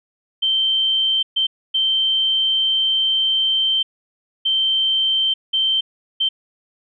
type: tone bursts at uneven times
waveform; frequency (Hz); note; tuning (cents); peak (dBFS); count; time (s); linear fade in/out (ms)
sine; 3120; G7; -9; -15; 6; 0.42-1.23 / 1.36-1.47 / 1.74-3.83 / 4.45-5.34 / 5.53-5.81 / 6.2-6.29; 10
effects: none